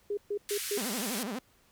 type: tone bursts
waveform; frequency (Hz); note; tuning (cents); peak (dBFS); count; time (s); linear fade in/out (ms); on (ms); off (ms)
sine; 409.7; G#4; -24; -29; 4; 0.1-0.782; 5; 73; 130
type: band-pass noise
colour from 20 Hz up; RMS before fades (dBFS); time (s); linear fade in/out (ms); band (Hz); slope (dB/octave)
white; -37; 0.49-1.23; 0; 1500 to 13000; 24
type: tone with vibrato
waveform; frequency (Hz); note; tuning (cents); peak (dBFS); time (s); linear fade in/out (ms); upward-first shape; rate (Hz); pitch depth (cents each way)
sawtooth; 225.7; A3; +44; -30; 0.77-1.39; 5; sine; 12; 260
effects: pink hiss -65 dBFS RMS until 1.71 s